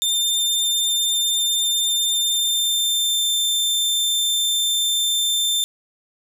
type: tone with pitch glide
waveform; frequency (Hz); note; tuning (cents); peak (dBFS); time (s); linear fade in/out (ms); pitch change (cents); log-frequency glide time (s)
sawtooth; 3596 to 3573; A7 to A7; +37 to +26; -15; 0.02-5.64; 0; -11; 2.24-3.28
effects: none